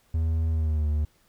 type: tone with pitch glide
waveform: triangle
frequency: 80.7 to 75.3 Hz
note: E2 to D2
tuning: -36 to +44 cents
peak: -20 dBFS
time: 0.14-1.05 s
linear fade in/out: 5 ms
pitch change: -120 cents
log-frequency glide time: 0.5-0.87 s
effects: pink hiss -64 dBFS RMS until 1.28 s